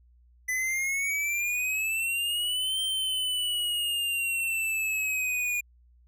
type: exponential two-way sweep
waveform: square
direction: up then down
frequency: 2000 to 3136 to 2432 Hz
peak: -27 dBFS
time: 0.48-5.61 s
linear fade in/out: 10 ms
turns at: 2.81 s
effects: added 60 Hz sine -56 dBFS peak until 6.07 s